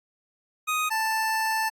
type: tone pair in turn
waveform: 25% pulse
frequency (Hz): 1248 / 882.5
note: D#6 / A5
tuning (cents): +5 / +5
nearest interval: tritone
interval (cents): 600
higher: first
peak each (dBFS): -20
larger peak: neither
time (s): 0.67-0.9 / 0.9-1.7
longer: second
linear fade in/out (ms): 20
effects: AAC 64 kbps